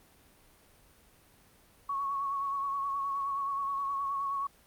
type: tone with vibrato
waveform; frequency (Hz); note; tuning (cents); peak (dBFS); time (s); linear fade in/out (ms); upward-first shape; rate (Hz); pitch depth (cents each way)
sine; 1108.7; C#6; 0; -30; 1.89-4.47; 5; sine; 9.5; 29
effects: pink hiss -61 dBFS RMS until 4.66 s + Opus 32 kbps